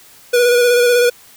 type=tone with vibrato; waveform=square; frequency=485.4 Hz; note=B4; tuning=30 cents flat; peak=-10 dBFS; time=0.33-1.1 s; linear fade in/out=10 ms; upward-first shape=square; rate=16 Hz; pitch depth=21 cents each way; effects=white hiss -44 dBFS RMS until 1.36 s